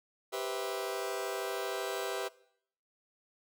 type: chord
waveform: sawtooth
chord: C major seventh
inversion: second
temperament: just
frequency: 392.4 / 490.5 / 523.3 / 654.1 Hz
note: G4 / B4 / C5 / E5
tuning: +2 / -12 / 0 / -14 cents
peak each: -34 / -36 / -39 / -36 dBFS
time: 0.32-2.29 s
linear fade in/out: 20 ms
effects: noise-tail reverb RT60 0.7 s tail -21 dB re dry